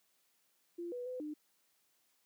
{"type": "tone with pitch steps", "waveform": "sine", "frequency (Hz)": [344.6, 490.9, 505, 301.5], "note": ["F4", "B4", "B4", "D4"], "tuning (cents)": [-23, -10, 39, 46], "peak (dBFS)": -39, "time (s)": [0.78, 1.34], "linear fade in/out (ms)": 10, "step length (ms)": 140, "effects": ["white hiss -75 dBFS RMS until 2.25 s", "high-pass 150 Hz 12 dB/octave"]}